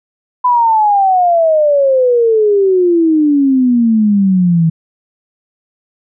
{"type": "exponential sweep", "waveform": "sine", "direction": "down", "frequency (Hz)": [1006, 160], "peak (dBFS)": -7, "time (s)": [0.44, 4.7], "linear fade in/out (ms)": 10, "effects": []}